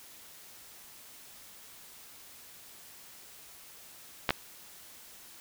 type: clicks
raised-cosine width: 0.3 ms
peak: -9 dBFS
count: 2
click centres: 4.292 / 4.306 s
effects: white hiss -52 dBFS RMS until 5.4 s